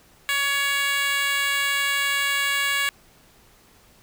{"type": "tone with high-pass filter", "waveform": "10% pulse", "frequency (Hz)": 561, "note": "C#5", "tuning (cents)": 21, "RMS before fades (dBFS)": -23, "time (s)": [0.29, 2.89], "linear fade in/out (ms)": 0, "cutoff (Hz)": 1600, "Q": 1.4, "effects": ["pink hiss -55 dBFS RMS until 4.02 s"]}